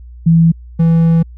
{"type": "tone pair in turn", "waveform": ["sine", "triangle"], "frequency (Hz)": [165.2, 165.2], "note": ["E3", "E3"], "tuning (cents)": [4, 4], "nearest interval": "unison", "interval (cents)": 0, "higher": "neither", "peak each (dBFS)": -5, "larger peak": "neither", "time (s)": [[0.26, 0.52], [0.79, 1.23]], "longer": "second", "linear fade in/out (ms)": 10, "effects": ["added 60 Hz sine -31 dBFS peak until 1.37 s"]}